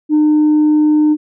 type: tone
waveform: sine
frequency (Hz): 303.3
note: D#4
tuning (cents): -44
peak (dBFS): -6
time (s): 0.09-1.17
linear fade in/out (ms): 50
effects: tanh soft clip ceiling -6 dBFS